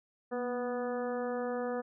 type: harmonic tone with a mistuned harmonic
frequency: 246.1 Hz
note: B3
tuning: 6 cents flat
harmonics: 1 / 2 / 3 / 4 / 5 / 6 / 7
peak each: -38 / -34 / -41 / -48 / -45 / -49 / -49 dBFS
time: 0.31-1.82 s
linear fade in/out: 20 ms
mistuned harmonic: 1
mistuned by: -38 cents
effects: none